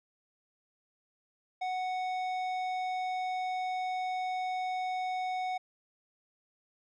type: tone with tanh clipping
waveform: sine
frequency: 740 Hz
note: F#5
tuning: in tune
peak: -33 dBFS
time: 1.61-5.58 s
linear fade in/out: 10 ms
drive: 12 dB
effects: none